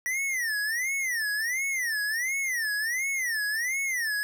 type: tone with vibrato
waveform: square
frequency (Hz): 1917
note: A#6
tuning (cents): +48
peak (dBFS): -27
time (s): 0.06-4.23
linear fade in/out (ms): 0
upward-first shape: sine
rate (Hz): 1.4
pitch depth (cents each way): 240
effects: none